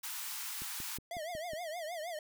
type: high-pass noise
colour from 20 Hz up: white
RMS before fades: -41 dBFS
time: 0.03-0.98 s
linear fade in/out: 10 ms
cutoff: 810 Hz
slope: 96 dB/octave
type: click train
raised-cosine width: 3 ms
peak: -35 dBFS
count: 6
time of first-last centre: 0.62-1.534 s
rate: 5.47 Hz
type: tone with vibrato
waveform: square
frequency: 659.3 Hz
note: E5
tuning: in tune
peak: -39 dBFS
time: 1.11-2.19 s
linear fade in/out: 2 ms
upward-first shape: triangle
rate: 6.4 Hz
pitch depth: 180 cents each way
effects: none